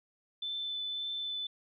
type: tone with vibrato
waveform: sine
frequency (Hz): 3520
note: A7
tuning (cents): 0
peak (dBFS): -34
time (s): 0.42-1.47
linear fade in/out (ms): 5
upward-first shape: triangle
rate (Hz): 1.8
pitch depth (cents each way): 10
effects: none